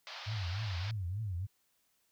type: band-pass noise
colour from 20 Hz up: white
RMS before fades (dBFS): -46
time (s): 0.07-0.91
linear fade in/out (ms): 0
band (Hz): 580 to 5000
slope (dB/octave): 48
type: tone with vibrato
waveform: sine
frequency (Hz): 98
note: G2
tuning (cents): 0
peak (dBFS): -34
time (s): 0.26-1.47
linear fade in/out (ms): 20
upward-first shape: triangle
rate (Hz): 3.4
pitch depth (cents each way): 270
effects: white hiss -75 dBFS RMS until 2.11 s